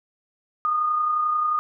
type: tone with amplitude modulation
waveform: sine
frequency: 1227 Hz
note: D#6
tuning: 25 cents flat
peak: -18 dBFS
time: 0.65-1.59 s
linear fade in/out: 0 ms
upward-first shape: sine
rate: 31.3 Hz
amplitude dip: 35%
effects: none